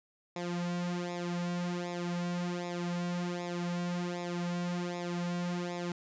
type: tone with flanger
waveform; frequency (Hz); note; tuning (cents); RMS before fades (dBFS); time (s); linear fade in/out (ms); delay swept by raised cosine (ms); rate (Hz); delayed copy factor
sawtooth; 175.4; F3; +8; -35; 0.36-5.92; 2; 0.66 to 3.36; 1.3; -0.8
effects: resampled to 16000 Hz

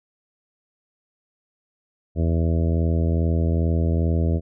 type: harmonic tone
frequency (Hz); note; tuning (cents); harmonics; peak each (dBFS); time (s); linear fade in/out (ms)
82.41; E2; 0; 1 / 2 / 3 / 4 / 5 / 6 / 7 / 8; -19 / -25 / -29 / -31 / -33 / -35 / -36 / -37; 2.15-4.41; 50
effects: none

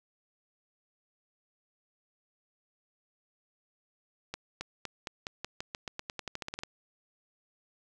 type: accelerating click train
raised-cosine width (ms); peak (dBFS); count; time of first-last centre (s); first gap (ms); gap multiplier
0.2; -19; 19; 4.34-6.635; 270; 0.9
effects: none

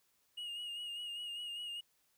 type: tone with vibrato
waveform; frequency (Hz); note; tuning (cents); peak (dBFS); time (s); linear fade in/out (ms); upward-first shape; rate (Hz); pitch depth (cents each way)
triangle; 2864; F7; +43; -39; 0.37-1.81; 10; sine; 5; 35
effects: white hiss -75 dBFS RMS until 2.17 s

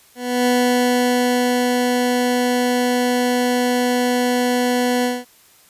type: tone with ADSR envelope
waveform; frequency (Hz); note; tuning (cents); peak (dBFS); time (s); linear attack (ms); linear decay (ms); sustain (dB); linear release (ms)
20% pulse; 246.9; B3; 0; -9; 0.15-5.25; 310; 1200; -2; 210
effects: white hiss -51 dBFS RMS until 5.69 s + resampled to 32000 Hz

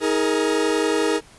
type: chord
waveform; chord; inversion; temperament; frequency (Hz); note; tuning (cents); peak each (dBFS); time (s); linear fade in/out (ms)
40% pulse; D# suspended fourth; none; equal with one note detuned; 317.7 / 415.3 / 466.2; D#4 / G#4 / A#4; +36 / 0 / 0; -22; 0-1.21; 50
effects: pink hiss -49 dBFS RMS until 1.38 s + resampled to 24000 Hz

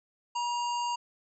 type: harmonic tone with a mistuned harmonic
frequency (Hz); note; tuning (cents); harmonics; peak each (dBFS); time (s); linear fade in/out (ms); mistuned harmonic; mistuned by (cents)
935; A#5; +5; 1 / 3 / 5 / 7 / 8; -29 / -39 / -43 / -46 / -47; 0.35-0.96; 10; 1; +44
effects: none

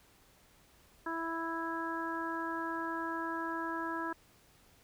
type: harmonic tone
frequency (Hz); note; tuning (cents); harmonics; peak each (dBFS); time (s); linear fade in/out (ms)
329.6; E4; 0; 1 / 2 / 3 / 4 / 5; -39 / -46 / -39 / -42 / -41; 1.06-4.13; 5
effects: pink hiss -64 dBFS RMS until 4.83 s

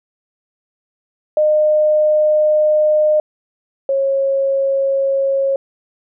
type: tone pair in turn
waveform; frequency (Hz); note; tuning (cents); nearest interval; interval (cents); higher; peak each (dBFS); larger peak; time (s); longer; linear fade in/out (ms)
sine; 610 / 545.3; D#5 / C#5; -34 / -29; major second; 195; first; -10 / -13; first; 1.37-3.2 / 3.89-5.56; first; 2
effects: none

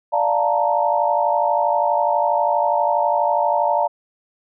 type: chord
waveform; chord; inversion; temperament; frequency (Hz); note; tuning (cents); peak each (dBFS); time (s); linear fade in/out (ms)
sine; Bb major seventh; first; equal; 587.3 / 698.5 / 880 / 932.3; D5 / F5 / A5 / Bb5; 0 / 0 / 0 / 0; -21; 0.12-3.88; 20
effects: none

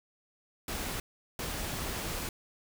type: noise bursts at uneven times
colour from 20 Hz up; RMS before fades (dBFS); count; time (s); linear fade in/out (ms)
pink; -36; 2; 0.68-1 / 1.39-2.29; 2
effects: none

